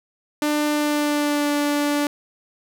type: tone with pitch glide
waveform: sawtooth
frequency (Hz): 298 to 291.2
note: D4 to D4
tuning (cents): +25 to -15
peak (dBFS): -15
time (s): 0.42-2.07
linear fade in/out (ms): 2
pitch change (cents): -40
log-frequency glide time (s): 0.7-1.52
effects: none